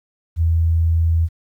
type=tone; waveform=sine; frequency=82.41 Hz; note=E2; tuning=in tune; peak=-13 dBFS; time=0.36-1.29 s; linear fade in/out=50 ms; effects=9-bit